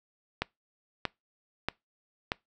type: click train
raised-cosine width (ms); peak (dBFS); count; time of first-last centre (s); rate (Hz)
0.3; -12; 4; 0.42-2.319; 1.58
effects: noise-tail reverb RT60 0.2 s tail -24 dB re dry